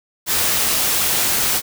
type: noise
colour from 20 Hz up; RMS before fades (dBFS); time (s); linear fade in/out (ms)
white; -18; 0.26-1.62; 50
effects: none